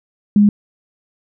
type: tone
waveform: sine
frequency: 206 Hz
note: G#3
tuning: 14 cents flat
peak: -7 dBFS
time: 0.36-0.49 s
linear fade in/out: 2 ms
effects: none